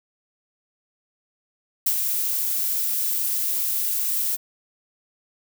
violet noise with ADSR envelope, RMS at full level -19 dBFS, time 1.86-4.37 s, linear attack 7 ms, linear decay 65 ms, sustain -5 dB, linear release 24 ms, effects none

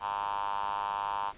5% pulse tone with high-pass filter, 101.2 Hz, G#2, 44 cents flat, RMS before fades -33 dBFS, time 0-1.33 s, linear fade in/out 50 ms, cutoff 940 Hz, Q 6.5, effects pink hiss -54 dBFS RMS until 1.37 s + resampled to 8000 Hz

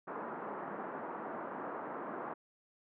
white band-pass noise, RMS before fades -42 dBFS, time 0.07-2.34 s, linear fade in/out 10 ms, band 190 to 1300 Hz, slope 24 dB/octave, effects low-pass 2000 Hz 12 dB/octave

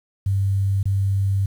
sine tone with dropouts, 98 Hz, G2, in tune, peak -17 dBFS, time 0.26-1.46 s, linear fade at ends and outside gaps 5 ms, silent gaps 0.83-0.855 s, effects 8-bit

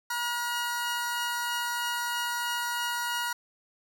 sawtooth tone pair together, 957.7 / 1435 Hz, A#5 / F6, +46 / +47 cents, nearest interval perfect fifth, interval 701 cents, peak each -28 dBFS, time 0.1-3.33 s, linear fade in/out 5 ms, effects none

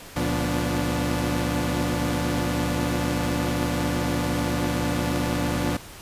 sawtooth tone cluster, 71.7 / 118.9 / 175.4 / 246.6 / 290.7 Hz, D2 / A#2 / F3 / B3 / D4, -41 / +35 / +8 / -2 / -18 cents, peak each -26 / -26 / -25 / -27 / -24 dBFS, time 0.16-5.77 s, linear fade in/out 5 ms, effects pink hiss -42 dBFS RMS until 6.01 s + resampled to 32000 Hz

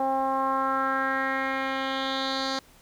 10% pulse tone with low-pass filter sweep, 267.3 Hz, C4, 37 cents sharp, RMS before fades -27 dBFS, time 0-2.59 s, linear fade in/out 2 ms, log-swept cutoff 760 to 5000 Hz, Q 3.4, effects pink hiss -56 dBFS RMS until 2.81 s

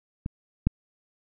clicks, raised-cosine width 5 ms, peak -18 / -8 dBFS, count 2, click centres 0.261 / 0.67 s, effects none

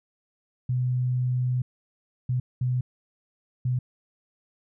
sine tone bursts at uneven times, 125.7 Hz, B2, 31 cents sharp, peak -22 dBFS, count 4, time 0.69-1.62 / 2.29-2.4 / 2.61-2.81 / 3.65-3.79 s, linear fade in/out 5 ms, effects none

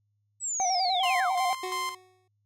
sine linear sweep, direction down, 7990 to 651 Hz, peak -28 dBFS, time 0.4-1.35 s, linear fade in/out 50 ms
triangle tone with vibrato, 740 Hz, F#5, in tune, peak -23 dBFS, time 0.6-1.53 s, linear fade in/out 0 ms, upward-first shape square, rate 10 Hz, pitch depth 58 cents each way
sawtooth tone with tremolo, 1046.5 Hz, C6, in tune, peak -25 dBFS, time 1.03-1.95 s, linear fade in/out 5 ms, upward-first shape square, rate 2.9 Hz, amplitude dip 60%
25% pulse tone with exponential decay, 370 Hz, F#4, in tune, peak -27 dBFS, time 1.63-2.28 s, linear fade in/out 5 ms, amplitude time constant 140 ms
effects added 103 Hz sine -70 dBFS peak until 2.45 s + low-pass 12000 Hz 12 dB/octave

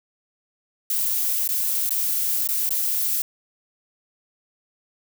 violet noise with dropouts, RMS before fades -23 dBFS, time 0.9-3.22 s, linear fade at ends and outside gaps 2 ms, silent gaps 1.477-1.489 / 1.893-1.907 / 2.474-2.488 / 2.692-2.706 s, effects none

